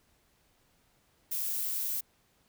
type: noise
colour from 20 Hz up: violet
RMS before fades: -33 dBFS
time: 1.31-2.01 s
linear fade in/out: 10 ms
effects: pink hiss -69 dBFS RMS until 2.48 s